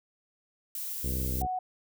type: noise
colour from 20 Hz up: violet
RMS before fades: -36 dBFS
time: 0.75-1.42 s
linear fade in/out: 2 ms
type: harmonic tone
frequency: 64.5 Hz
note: C2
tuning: 24 cents flat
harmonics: 1 / 2 / 3 / 4 / 5 / 6 / 7 / 8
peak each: -31 / -37 / -41 / -43 / -45 / -47 / -48 / -49 dBFS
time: 1.03-1.47 s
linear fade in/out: 20 ms
type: tone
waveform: sine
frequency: 740 Hz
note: F#5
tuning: in tune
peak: -29 dBFS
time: 1.41-1.59 s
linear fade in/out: 5 ms
effects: none